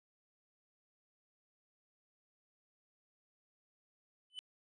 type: tone with exponential growth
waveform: triangle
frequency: 3008 Hz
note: F#7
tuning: 28 cents sharp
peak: -36 dBFS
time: 4.3-4.39 s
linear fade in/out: 0 ms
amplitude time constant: 18 ms
effects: resampled to 24000 Hz